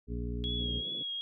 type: harmonic tone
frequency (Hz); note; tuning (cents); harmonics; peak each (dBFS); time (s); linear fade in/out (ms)
59.6; A#1; +39; 1 / 2 / 3 / 4 / 5 / 7; -35 / -40 / -45 / -41 / -46 / -44; 0.07-0.83; 50
type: tone with vibrato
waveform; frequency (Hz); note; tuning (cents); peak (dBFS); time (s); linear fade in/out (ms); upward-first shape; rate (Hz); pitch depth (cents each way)
sine; 3322; G#7; 0; -34; 0.44-1.21; 0; sine; 2.5; 32
type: band-pass noise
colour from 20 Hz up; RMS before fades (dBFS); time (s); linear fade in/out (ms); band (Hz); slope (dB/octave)
pink; -48; 0.59-1.03; 5; 130 to 520; 48
effects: none